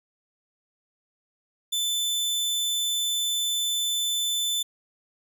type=tone; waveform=sawtooth; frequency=3520 Hz; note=A7; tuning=in tune; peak=-21 dBFS; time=1.72-4.63 s; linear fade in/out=10 ms; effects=none